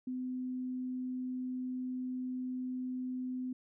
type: tone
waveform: sine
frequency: 254.2 Hz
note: C4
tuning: 50 cents flat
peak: -35 dBFS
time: 0.07-3.53 s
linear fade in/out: 5 ms
effects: none